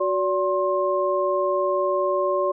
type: tone cluster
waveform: sine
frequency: 370.5 / 575 / 1062 Hz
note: F#4 / D5 / C6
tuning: +2 / -37 / +25 cents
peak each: -25 / -22 / -25 dBFS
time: 0-2.52 s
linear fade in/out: 10 ms
effects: none